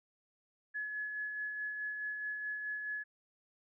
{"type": "tone with tremolo", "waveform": "sine", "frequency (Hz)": 1700, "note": "G#6", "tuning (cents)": 40, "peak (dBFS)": -35, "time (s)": [0.74, 3.04], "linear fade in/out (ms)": 20, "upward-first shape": "sine", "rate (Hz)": 4.7, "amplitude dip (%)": 35, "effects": []}